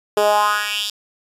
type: tone with high-pass filter sweep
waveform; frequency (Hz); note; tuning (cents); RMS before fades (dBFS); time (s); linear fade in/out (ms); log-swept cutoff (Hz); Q
10% pulse; 207.9; G#3; +2; -18; 0.17-0.9; 2; 440 to 4200; 3.6
effects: resampled to 32000 Hz

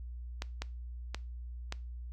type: clicks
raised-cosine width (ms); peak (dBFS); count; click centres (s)
0.2; -19; 4; 0.421 / 0.62 / 1.146 / 1.724
effects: noise-tail reverb RT60 0.3 s tail -21 dB re dry + added 60 Hz sine -40 dBFS peak until 2.12 s

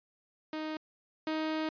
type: tone pair in turn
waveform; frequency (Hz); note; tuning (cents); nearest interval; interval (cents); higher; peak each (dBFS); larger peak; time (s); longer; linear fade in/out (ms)
sawtooth; 311.1 / 313.6; D#4 / D#4; 0 / +14; unison; 14; second; -31 / -27; second; 0.53-0.77 / 1.27-1.69; second; 2
effects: resampled to 11025 Hz

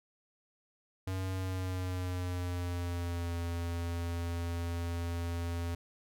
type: tone with pitch glide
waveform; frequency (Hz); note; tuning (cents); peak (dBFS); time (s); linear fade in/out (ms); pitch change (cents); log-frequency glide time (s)
square; 94.1 to 85.3; F#2 to F2; +30 to -40; -34; 1.07-5.75; 5; -170; 1.34-3.34
effects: none

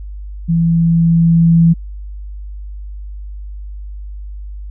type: tone with level ramp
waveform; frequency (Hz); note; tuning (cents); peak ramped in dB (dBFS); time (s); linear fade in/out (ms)
sine; 166.8; E3; +21; -10 to -5; 0.48-1.74; 20
effects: added 50 Hz sine -25 dBFS peak until 4.7 s

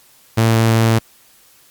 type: tone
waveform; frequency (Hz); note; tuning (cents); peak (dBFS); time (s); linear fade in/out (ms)
sawtooth; 113.2; A2; +50; -7; 0.37-0.99; 10
effects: white hiss -50 dBFS RMS until 1.7 s + Opus 48 kbps

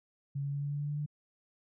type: tone with pitch steps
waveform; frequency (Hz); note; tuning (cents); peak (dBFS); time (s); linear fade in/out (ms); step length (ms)
sine; 140 / 141.14 / 142.28 / 143.44 / 144.6 / 145.78 / 146.96 / 148.15; C#3 / C#3 / C#3 / D3 / D3 / D3 / D3 / D3; +18 / +32 / +45 / -40 / -27 / -12 / +2 / +15; -32; 0.35-1.062; 10; 89
effects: none

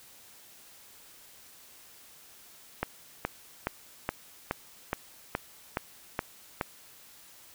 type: click train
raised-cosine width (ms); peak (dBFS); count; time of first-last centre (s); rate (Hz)
0.5; -13; 10; 2.83-6.612; 2.38
effects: white hiss -54 dBFS RMS until 7.54 s

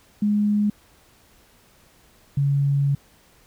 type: tone pair in turn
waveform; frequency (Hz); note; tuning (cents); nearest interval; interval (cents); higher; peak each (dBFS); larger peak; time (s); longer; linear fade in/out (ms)
sine; 207.7 / 140.49; G#3 / C#3; 0 / +24; perfect fifth; 676; first; -17; neither; 0.22-0.7 / 2.37-2.95; second; 5
effects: pink hiss -56 dBFS RMS until 3.46 s

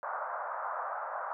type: band-pass noise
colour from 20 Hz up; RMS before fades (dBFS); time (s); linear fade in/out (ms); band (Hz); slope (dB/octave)
white; -37; 0.03-1.33; 0; 580 to 1400; 48
effects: none

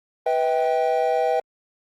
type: chord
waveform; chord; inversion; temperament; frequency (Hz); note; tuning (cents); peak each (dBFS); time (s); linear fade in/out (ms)
triangle; E minor; second; equal with one note detuned; 493.9 / 642.3 / 784; B4 / E5 / G5; 0 / -45 / 0; -21; 0.26-1.4; 5
effects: Opus 32 kbps

